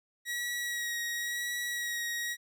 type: tone with vibrato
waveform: sawtooth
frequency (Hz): 1910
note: A#6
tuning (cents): +42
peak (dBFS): -29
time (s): 0.25-2.37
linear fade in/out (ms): 50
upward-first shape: sine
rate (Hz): 0.95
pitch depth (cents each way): 19
effects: none